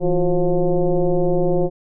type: tone with frequency modulation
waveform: sine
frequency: 185.6 Hz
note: F#3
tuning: 6 cents sharp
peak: -14 dBFS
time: 0-1.7 s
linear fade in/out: 50 ms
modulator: 175 Hz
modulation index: 2.3
effects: none